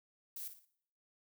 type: noise with echo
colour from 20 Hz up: violet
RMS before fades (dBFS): -44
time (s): 0.36-0.48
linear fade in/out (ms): 5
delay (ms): 57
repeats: 3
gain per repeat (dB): -9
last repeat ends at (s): 0.651
effects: noise-tail reverb RT60 0.6 s tail -17 dB re dry